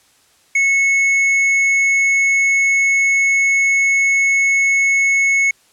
triangle tone with hard clipping, 2197 Hz, C#7, 16 cents flat, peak -13 dBFS, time 0.55-5.51 s, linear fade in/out 5 ms, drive 9 dB, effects white hiss -54 dBFS RMS until 5.72 s + low-pass 10000 Hz 12 dB/octave

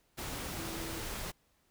sine tone in noise, 329.6 Hz, E4, in tune, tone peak -43 dBFS, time 0.56-1 s, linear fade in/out 20 ms, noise pink, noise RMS -40 dBFS, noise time 0.17-1.32 s, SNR -6 dB, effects pink hiss -72 dBFS RMS until 1.7 s

